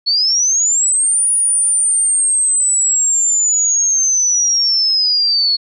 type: linear two-way sweep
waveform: sine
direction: up then down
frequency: 4337 to 9710 to 4337 Hz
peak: -11 dBFS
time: 0.06-5.57 s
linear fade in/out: 20 ms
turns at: 1.3 s
effects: none